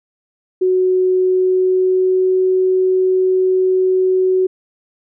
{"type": "tone with pitch glide", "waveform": "sine", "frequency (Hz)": [370.1, 372.9], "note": ["F#4", "F#4"], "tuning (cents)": [0, 14], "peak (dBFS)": -11, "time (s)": [0.61, 4.47], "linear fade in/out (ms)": 10, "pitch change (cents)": 14, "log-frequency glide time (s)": [1.15, 2.38], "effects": []}